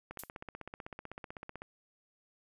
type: click train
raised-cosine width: 0.5 ms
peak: -28 dBFS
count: 25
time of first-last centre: 0.11-1.619 s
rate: 15.9 Hz
type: noise with exponential decay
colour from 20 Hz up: violet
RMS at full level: -36 dBFS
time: 0.19-0.3 s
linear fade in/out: 2 ms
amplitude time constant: 23 ms
effects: resampled to 32000 Hz